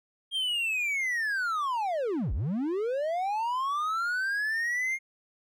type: linear two-way sweep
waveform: triangle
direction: down then up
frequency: 3233 to 43.65 to 2143 Hz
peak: -25 dBFS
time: 0.31-4.99 s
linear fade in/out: 50 ms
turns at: 2.33 s
effects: none